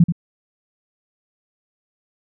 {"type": "tone with echo", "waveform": "sine", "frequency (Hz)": 169.8, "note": "F3", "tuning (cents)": -48, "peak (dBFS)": -7, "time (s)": [0, 0.04], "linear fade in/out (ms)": 5, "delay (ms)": 83, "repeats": 1, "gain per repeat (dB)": -9, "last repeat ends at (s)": 0.123, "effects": []}